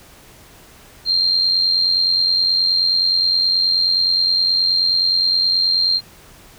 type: tone with amplitude modulation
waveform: sine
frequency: 4186 Hz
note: C8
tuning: in tune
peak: -11 dBFS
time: 1.05-6.01 s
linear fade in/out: 50 ms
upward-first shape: sine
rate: 89.5 Hz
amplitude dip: 55%
effects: pink hiss -45 dBFS RMS until 6.58 s